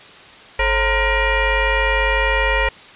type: tone with frequency modulation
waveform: sine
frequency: 921 Hz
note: A#5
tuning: 21 cents flat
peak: -14 dBFS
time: 0.59-2.69 s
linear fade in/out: 5 ms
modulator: 486 Hz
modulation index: 3.3
effects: white hiss -41 dBFS RMS until 2.95 s + resampled to 8000 Hz